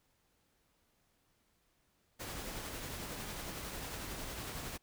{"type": "noise with tremolo", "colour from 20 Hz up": "pink", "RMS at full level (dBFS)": -42, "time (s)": [2.19, 4.78], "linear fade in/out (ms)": 20, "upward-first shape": "triangle", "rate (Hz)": 11, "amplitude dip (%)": 30, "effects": ["pink hiss -75 dBFS RMS until 4.82 s"]}